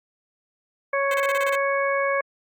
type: harmonic tone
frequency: 554.4 Hz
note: C#5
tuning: in tune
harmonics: 1 / 2 / 3 / 4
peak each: -23 / -26 / -28 / -29 dBFS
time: 0.93-2.21 s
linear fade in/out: 5 ms
type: tone bursts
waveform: 10% pulse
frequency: 519 Hz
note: C5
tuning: 14 cents flat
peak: -19 dBFS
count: 8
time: 1.11-1.555 s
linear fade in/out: 2 ms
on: 32 ms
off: 27 ms
effects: Opus 48 kbps